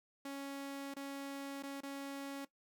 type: tone with dropouts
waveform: sawtooth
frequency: 277.3 Hz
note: C#4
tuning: 1 cent sharp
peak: -38 dBFS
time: 0.25-2.45 s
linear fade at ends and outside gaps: 5 ms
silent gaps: 0.94-0.965 / 1.626-1.634 / 1.807-1.832 s
effects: noise-tail reverb RT60 0.1 s tail -17 dB re dry